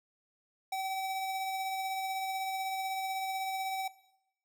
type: tone with tremolo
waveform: square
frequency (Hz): 766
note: G5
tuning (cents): -40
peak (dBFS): -32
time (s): 0.72-3.88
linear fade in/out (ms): 5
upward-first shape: triangle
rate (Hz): 16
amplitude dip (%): 30
effects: noise-tail reverb RT60 0.8 s tail -18 dB re dry